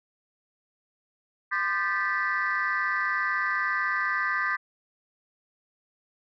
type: tone cluster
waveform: sine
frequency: 1032 / 1200 / 1562 / 1752 / 1966 Hz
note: C6 / D6 / G6 / A6 / B6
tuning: -24 / +37 / -7 / -8 / -8 cents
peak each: -35 / -29 / -29 / -30 / -30 dBFS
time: 1.51-4.57 s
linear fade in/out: 20 ms
effects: tanh soft clip ceiling -17 dBFS